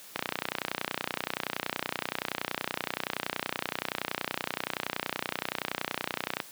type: click train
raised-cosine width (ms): 0.3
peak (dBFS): -12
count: 192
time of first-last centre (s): 0.16-6.402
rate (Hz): 30.6
effects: white hiss -49 dBFS RMS until 6.51 s + high-pass 150 Hz 12 dB/octave